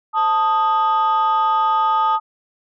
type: tone pair together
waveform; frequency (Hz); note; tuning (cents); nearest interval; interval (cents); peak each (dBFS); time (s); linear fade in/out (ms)
sine; 880 / 1244.5; A5 / D#6; 0 / 0; tritone; 600; -15; 0.13-2.2; 50
effects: tanh soft clip ceiling -11 dBFS